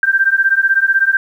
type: beating tone pair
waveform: sine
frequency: 1568 / 1584 Hz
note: G6 / G6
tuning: 0 / +18 cents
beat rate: 16 Hz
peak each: -13 dBFS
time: 0.03-1.17 s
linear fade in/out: 2 ms
effects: 8-bit